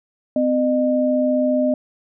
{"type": "tone pair together", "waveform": "sine", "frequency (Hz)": [256.2, 609.3], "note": ["C4", "D#5"], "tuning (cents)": [-36, -36], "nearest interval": "octave + minor third", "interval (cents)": 1500, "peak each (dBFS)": -18, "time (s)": [0.36, 1.74], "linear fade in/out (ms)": 2, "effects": []}